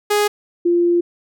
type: tone pair in turn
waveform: sawtooth / sine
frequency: 415.3 / 346.5 Hz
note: G#4 / F4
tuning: 0 / -14 cents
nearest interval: minor third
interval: 314 cents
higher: first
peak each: -10 / -12 dBFS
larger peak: first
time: 0.1-0.28 / 0.65-1.01 s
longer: second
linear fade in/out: 10 ms
effects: none